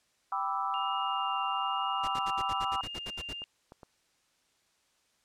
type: chord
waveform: sine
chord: E minor seventh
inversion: first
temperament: equal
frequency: 784 / 987.8 / 1174.7 / 1318.5 Hz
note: G5 / B5 / D6 / E6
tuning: 0 / 0 / 0 / 0 cents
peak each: -35 dBFS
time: 0.32-2.81 s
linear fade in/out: 2 ms
type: tone with vibrato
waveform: sine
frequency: 2813 Hz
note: F7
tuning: 12 cents sharp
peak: -38 dBFS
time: 0.74-3.44 s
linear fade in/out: 0 ms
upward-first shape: triangle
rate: 1.1 Hz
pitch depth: 13 cents each way
type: noise bursts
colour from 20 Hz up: pink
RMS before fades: -41 dBFS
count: 12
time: 2.03-3.334 s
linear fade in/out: 10 ms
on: 50 ms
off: 64 ms
type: clicks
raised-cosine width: 1 ms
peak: -34 dBFS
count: 3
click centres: 3.419 / 3.721 / 3.832 s
effects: white hiss -71 dBFS RMS until 5.24 s + low-pass 8000 Hz 12 dB/octave